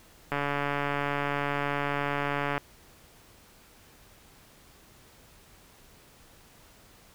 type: click train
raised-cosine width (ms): 0.5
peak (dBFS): -14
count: 324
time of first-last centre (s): 0.32-2.579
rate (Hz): 143
effects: pink hiss -56 dBFS RMS until 7.14 s